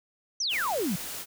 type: exponential sweep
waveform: sine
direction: down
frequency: 6300 to 157.2 Hz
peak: -26 dBFS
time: 0.4-0.96 s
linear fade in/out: 5 ms
type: noise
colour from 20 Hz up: white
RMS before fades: -37 dBFS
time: 0.49-1.26 s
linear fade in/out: 50 ms
effects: none